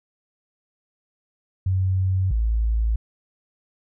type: tone pair in turn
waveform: sine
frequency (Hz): 94 / 55.47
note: F#2 / A1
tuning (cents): +28 / +15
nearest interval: major sixth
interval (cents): 913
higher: first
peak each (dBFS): -18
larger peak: neither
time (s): 1.66-2.31 / 2.31-2.96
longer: neither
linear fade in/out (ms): 5
effects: none